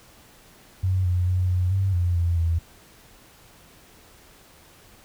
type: tone with pitch steps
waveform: sine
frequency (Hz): 93.3 / 89.5 / 91.4 / 90.5 / 96.5 / 88.1 / 85.7 / 83.2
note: F#2 / F2 / F#2 / F#2 / G2 / F2 / F2 / E2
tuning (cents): +15 / +43 / -21 / -38 / -27 / +16 / -32 / +17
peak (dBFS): -19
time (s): 0.83-2.59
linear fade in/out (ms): 10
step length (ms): 220
effects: pink hiss -52 dBFS RMS until 5.04 s